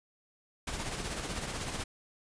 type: noise with tremolo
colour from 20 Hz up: pink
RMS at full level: -35 dBFS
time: 0.67-1.84 s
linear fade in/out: 5 ms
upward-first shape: sine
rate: 16 Hz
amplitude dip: 45%
effects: resampled to 22050 Hz